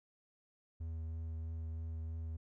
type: tone with vibrato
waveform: triangle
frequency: 80.9 Hz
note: E2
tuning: 32 cents flat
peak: -37 dBFS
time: 0.8-2.37 s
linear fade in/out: 10 ms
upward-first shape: triangle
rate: 3.1 Hz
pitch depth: 15 cents each way
effects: none